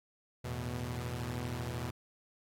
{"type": "chord", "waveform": "sawtooth", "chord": "E suspended fourth", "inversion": "none", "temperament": "equal with one note detuned", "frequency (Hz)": [82.41, 110, 122.83], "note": ["E2", "A2", "B2"], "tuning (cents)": [0, 0, -9], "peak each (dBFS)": [-38, -40, -34], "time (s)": [0.44, 1.91], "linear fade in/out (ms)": 10, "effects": ["AAC 48 kbps"]}